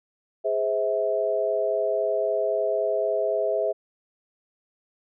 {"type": "chord", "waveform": "sine", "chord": "Ab augmented", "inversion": "none", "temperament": "just", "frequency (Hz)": [415.3, 519.1, 648.9], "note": ["Ab4", "C5", "E5"], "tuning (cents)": [0, -14, -27], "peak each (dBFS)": [-27, -28, -24], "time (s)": [0.44, 3.73], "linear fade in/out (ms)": 20, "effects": []}